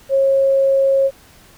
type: tone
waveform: sine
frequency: 543 Hz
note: C#5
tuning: 36 cents flat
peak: -11 dBFS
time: 0.09-1.11 s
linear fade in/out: 50 ms
effects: pink hiss -47 dBFS RMS until 1.57 s